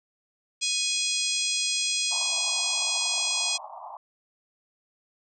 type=harmonic tone; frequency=830.6 Hz; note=G#5; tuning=in tune; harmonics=3 / 4 / 5 / 6 / 7 / 8 / 9 / 10; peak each=-32 / -31 / -33 / -31 / -34 / -34 / -36 / -34 dBFS; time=0.61-3.58 s; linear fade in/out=20 ms
type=band-pass noise; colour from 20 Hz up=white; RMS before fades=-41 dBFS; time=2.11-3.97 s; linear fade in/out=2 ms; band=640 to 1100 Hz; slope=96 dB/octave
effects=none